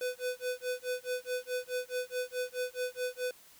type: tone with tremolo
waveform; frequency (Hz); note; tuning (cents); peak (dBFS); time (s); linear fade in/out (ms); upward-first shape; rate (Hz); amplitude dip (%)
square; 500; B4; +21; -31; 0.01-3.31; 2; sine; 4.7; 100
effects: white hiss -58 dBFS RMS until 3.59 s